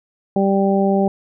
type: harmonic tone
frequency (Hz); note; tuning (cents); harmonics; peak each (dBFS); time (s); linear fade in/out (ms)
196; G3; 0; 1 / 2 / 3 / 4; -16 / -19 / -21 / -22; 0.36-1.08; 2
effects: none